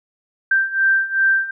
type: beating tone pair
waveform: sine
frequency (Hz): 1568 / 1570.6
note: G6 / G6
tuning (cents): 0 / +3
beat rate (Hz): 2.6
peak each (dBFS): -19 / -16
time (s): 0.51-1.51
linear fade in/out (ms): 5
effects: none